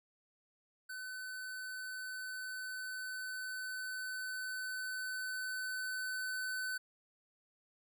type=tone with level ramp; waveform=square; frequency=1513 Hz; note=F#6; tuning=38 cents sharp; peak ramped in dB=-43 to -37 dBFS; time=0.89-6.78 s; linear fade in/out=10 ms; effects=none